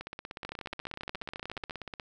two click trains, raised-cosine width 0.3 ms, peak -21 / -23 dBFS, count 19 / 34, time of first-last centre 0.45-1.709 / 0.01-1.998 s, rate 14.3 / 16.6 Hz, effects none

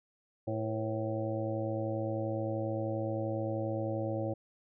harmonic tone with a mistuned harmonic, 110 Hz, A2, in tune, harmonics 1 / 2 / 3 / 4 / 5 / 6 / 7, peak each -36 / -43 / -37 / -46 / -36 / -46 / -44 dBFS, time 0.47-4.34 s, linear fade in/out 10 ms, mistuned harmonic 4, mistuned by +140 cents, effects none

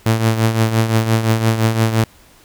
sawtooth tone with tremolo, 112.1 Hz, A2, 33 cents sharp, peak -6 dBFS, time 0.06-2.04 s, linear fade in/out 0 ms, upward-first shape triangle, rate 5.8 Hz, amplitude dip 70%, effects pink hiss -48 dBFS RMS until 2.44 s

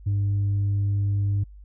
sine tone, 100.5 Hz, G2, 44 cents sharp, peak -18 dBFS, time 0.06-1.44 s, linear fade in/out 10 ms, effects tanh soft clip ceiling -19 dBFS + added 50 Hz sine -42 dBFS peak until 1.64 s

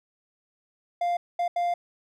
triangle tone bursts at uneven times, 698.5 Hz, F5, in tune, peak -21 dBFS, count 3, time 1.01-1.17 / 1.39-1.48 / 1.56-1.74 s, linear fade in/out 5 ms, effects none

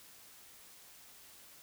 silence, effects white hiss -57 dBFS RMS until 1.62 s

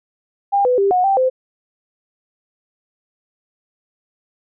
sine tone with pitch steps, 801 / 498.9 / 396.3 / 728 / 782 / 516 Hz, G5 / B4 / G4 / F#5 / G5 / C5, +37 / +17 / +19 / -28 / -4 / -24 cents, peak -12 dBFS, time 0.52-1.3 s, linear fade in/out 20 ms, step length 130 ms, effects none

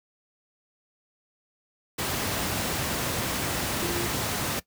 sine tone in noise, 347.6 Hz, F4, 8 cents flat, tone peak -31 dBFS, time 3.82-4.07 s, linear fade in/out 10 ms, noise pink, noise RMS -28 dBFS, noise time 1.98-4.6 s, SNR -6 dB, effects noise-tail reverb RT60 0.1 s tail -19 dB re dry + high-pass 80 Hz 12 dB/octave

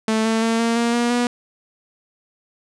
sawtooth tone with pitch steps, 220 / 223.6 / 227.2 / 230.9 / 234.7 / 238.5 / 242.4 Hz, A3 / A3 / A#3 / A#3 / A#3 / A#3 / B3, 0 / +28 / -44 / -16 / +12 / +40 / -32 cents, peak -13 dBFS, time 0.08-1.27 s, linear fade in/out 2 ms, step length 170 ms, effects resampled to 22050 Hz + 9-bit

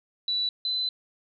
sine tone pair in turn, 3951 / 4025 Hz, B7 / B7, 0 / +32 cents, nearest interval unison, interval 32 cents, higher second, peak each -24 / -25 dBFS, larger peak first, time 0.28-0.49 / 0.65-0.89 s, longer second, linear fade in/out 2 ms, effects none

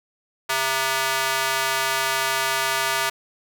square tone with high-pass filter, 133.1 Hz, C3, 30 cents sharp, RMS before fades -23 dBFS, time 0.49-3.1 s, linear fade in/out 10 ms, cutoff 1100 Hz, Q 0.98, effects none

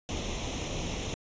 pink noise with comb filter, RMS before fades -34 dBFS, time 0.09-1.14 s, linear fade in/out 0 ms, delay 0.32 ms, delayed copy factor +0.7, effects resampled to 16000 Hz

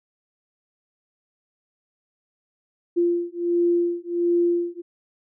sine beating tone pair, 345.4 / 346.8 Hz, F4 / F4, -19 / -12 cents, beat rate 1.4 Hz, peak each -22 dBFS, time 2.96-4.82 s, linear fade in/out 20 ms, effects none

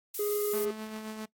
violet noise, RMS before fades -35 dBFS, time 0.14-0.65 s, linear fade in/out 5 ms
triangle tone, 415.3 Hz, G#4, in tune, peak -26 dBFS, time 0.19-0.71 s, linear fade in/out 5 ms
sawtooth tone with tremolo, 217.2 Hz, A3, 22 cents flat, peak -32 dBFS, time 0.53-1.26 s, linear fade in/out 10 ms, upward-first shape sine, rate 7.6 Hz, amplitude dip 40%
effects noise-tail reverb RT60 0.1 s tail -20 dB re dry + AAC 64 kbps

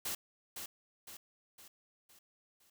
white noise with echo, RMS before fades -38 dBFS, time 0.05-0.15 s, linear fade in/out 5 ms, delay 510 ms, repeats 5, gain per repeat -6 dB, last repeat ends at 2.7 s, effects none

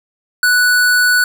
square tone, 1480 Hz, F#6, in tune, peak -10 dBFS, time 0.43-1.24 s, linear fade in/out 2 ms, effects none

